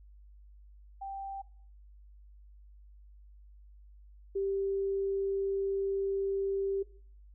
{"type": "tone pair in turn", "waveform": "sine", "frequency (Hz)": [784, 392], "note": ["G5", "G4"], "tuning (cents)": [0, 0], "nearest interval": "octave", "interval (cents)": 1200, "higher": "first", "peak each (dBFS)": [-37, -29], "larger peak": "second", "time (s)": [[1.01, 1.42], [4.35, 6.83]], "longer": "second", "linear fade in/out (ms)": 10, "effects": ["noise-tail reverb RT60 0.5 s tail -19 dB re dry", "added 50 Hz sine -52 dBFS peak until 7.34 s"]}